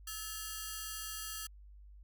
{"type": "ring-modulated tone", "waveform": "5% pulse", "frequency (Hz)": 1513, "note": "F#6", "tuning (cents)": 38, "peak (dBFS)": -26, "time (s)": [0.07, 1.47], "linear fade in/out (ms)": 5, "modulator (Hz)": 211, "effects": ["added 50 Hz sine -52 dBFS peak until 2.03 s"]}